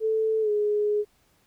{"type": "tone with pitch glide", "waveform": "sine", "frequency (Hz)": [440, 417.7], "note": ["A4", "G#4"], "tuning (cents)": [0, 10], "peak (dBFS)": -21, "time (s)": [0, 1.05], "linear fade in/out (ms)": 50, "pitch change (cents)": -90, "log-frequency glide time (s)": [0.41, 0.5], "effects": ["pink hiss -65 dBFS RMS until 1.46 s"]}